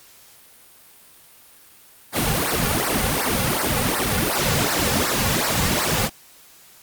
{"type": "noise with flanger", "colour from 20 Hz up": "pink", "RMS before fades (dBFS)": -21, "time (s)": [2.12, 6.1], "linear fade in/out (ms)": 50, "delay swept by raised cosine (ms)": [0.29, 3.19], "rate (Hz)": 2.7, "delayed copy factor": -1, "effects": ["white hiss -49 dBFS RMS until 6.82 s", "Opus 48 kbps"]}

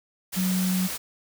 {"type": "tone in noise", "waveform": "sine", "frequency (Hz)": 185, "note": "F#3", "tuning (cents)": 0, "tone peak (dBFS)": -22, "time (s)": [0.36, 0.88], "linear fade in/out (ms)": 20, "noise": "white", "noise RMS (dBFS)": -32, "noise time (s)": [0.32, 0.98], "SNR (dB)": 7, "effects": []}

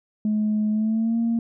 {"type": "tone with pitch glide", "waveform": "sine", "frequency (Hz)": [213.1, 231], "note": ["G#3", "A#3"], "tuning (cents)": [45, -16], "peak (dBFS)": -18, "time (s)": [0.25, 1.39], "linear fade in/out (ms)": 2, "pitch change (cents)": 139, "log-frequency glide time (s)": [0.71, 1.18], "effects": ["tanh soft clip ceiling -16 dBFS"]}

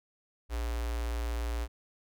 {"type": "tone with notch filter", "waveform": "square", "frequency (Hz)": 58.27, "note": "A#1", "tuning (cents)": 0, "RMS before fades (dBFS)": -33, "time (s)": [0.49, 1.68], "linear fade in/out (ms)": 50, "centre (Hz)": 170, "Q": 0.73, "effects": []}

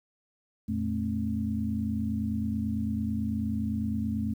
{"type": "tone cluster", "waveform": "sine", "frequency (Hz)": [85.8, 114.5, 217.1, 266.4], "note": ["F2", "A#2", "A3", "C4"], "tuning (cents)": [-30, -31, -23, 31], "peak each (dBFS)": [-34, -37, -29, -36], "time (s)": [0.68, 4.34], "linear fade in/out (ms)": 10, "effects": ["10-bit"]}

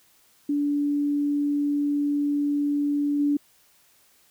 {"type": "tone with level steps", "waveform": "sine", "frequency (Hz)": 289.2, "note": "D4", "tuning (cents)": -27, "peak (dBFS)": [-21, -19], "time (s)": [0.49, 3.37], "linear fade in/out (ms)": 5, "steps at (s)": 3.19, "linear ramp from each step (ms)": 10, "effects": ["white hiss -60 dBFS RMS until 4.3 s"]}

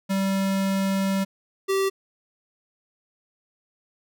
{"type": "tone pair in turn", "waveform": "square", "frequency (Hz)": [194, 388], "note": ["G3", "G4"], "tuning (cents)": [-18, -18], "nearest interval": "octave", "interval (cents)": 1200, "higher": "second", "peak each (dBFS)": [-22, -21], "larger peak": "second", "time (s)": [[0.09, 1.25], [1.68, 1.9]], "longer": "first", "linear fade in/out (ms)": 20, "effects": []}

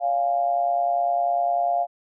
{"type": "tone with amplitude modulation", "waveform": "sine", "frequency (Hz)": 698.5, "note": "F5", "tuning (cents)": 0, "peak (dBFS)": -16, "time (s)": [0, 1.87], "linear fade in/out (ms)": 50, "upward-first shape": "sine", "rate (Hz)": 130, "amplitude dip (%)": 70, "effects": []}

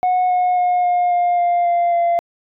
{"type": "tone with pitch steps", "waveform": "sine", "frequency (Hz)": [731, 724.7, 718.4, 712.2, 706.1, 700, 694, 688], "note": ["F#5", "F#5", "F5", "F5", "F5", "F5", "F5", "F5"], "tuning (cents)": [-21, -36, 49, 34, 19, 4, -11, -26], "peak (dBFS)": -11, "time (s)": [0.03, 2.19], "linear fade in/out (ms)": 0, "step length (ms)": 270, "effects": ["tanh soft clip ceiling -12 dBFS"]}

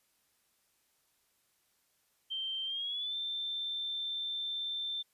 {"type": "tone with pitch glide", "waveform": "sine", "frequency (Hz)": [3136, 3561], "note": ["G7", "A7"], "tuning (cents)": [0, 20], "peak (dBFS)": -34, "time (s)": [2.3, 5.03], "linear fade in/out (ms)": 20, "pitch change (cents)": 220, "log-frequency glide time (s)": [2.65, 3.15], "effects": ["white hiss -74 dBFS RMS until 5.13 s", "resampled to 32000 Hz"]}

